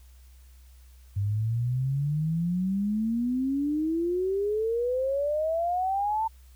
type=exponential sweep; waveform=sine; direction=up; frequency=98 to 904 Hz; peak=-24 dBFS; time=1.16-6.28 s; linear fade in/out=10 ms; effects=added 63 Hz sine -49 dBFS peak until 6.55 s + white hiss -63 dBFS RMS until 6.55 s